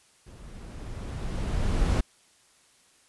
brown noise with level ramp, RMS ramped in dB -46 to -22 dBFS, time 0.26-2.01 s, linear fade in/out 10 ms, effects white hiss -61 dBFS RMS until 3.08 s + resampled to 24000 Hz

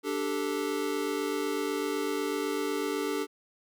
square chord, D suspended fourth, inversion none, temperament equal, 293.7 / 392 / 440 Hz, D4 / G4 / A4, 0 / 0 / 0 cents, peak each -34 dBFS, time 0.03-3.27 s, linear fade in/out 50 ms, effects none

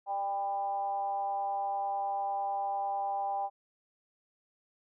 sine tone with frequency modulation, 795 Hz, G5, 24 cents sharp, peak -30 dBFS, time 0.06-3.5 s, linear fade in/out 50 ms, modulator 201 Hz, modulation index 0.54, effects none

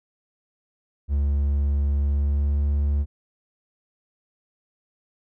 triangle tone with pitch glide, 71 to 71.99 Hz, C#2 to D2, +42 to -34 cents, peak -17 dBFS, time 1.08-3.06 s, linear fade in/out 50 ms, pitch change +24 cents, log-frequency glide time 2.03-2.63 s, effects none

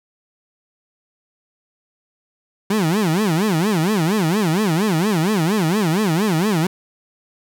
30% pulse tone with vibrato, 185 Hz, F#3, in tune, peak -13 dBFS, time 2.7-6.67 s, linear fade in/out 5 ms, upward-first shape sine, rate 4.3 Hz, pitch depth 300 cents each way, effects none

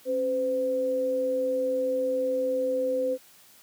sine tone pair together, 271.5 / 511.8 Hz, C#4 / C5, -36 / -38 cents, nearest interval major seventh, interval 1098 cents, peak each -34 / -24 dBFS, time 0.05-3.18 s, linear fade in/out 50 ms, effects white hiss -55 dBFS RMS until 3.62 s + high-pass 80 Hz 12 dB/octave

